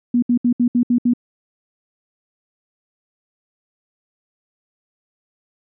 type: tone bursts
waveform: sine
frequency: 242.2 Hz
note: B3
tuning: 34 cents flat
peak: -12 dBFS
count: 7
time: 0.14-1.136 s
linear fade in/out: 5 ms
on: 84 ms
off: 68 ms
effects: none